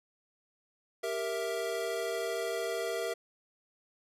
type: chord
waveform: square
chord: E diminished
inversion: first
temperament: equal with one note detuned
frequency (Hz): 393.1 / 466.2 / 659.3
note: G4 / Bb4 / E5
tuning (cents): +5 / 0 / 0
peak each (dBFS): -39 / -36 / -37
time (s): 1.03-3.14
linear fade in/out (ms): 10
effects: resampled to 32000 Hz